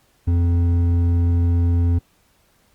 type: tone with hard clipping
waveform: sine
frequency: 86.1 Hz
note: F2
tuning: 24 cents flat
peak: -16 dBFS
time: 0.27-1.99 s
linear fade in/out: 10 ms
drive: 7 dB
effects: pink hiss -60 dBFS RMS until 2.74 s + Opus 48 kbps